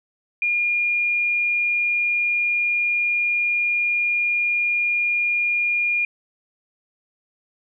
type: tone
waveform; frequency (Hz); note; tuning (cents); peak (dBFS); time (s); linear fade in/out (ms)
sine; 2420; D#7; -49; -18; 0.42-6.05; 2
effects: none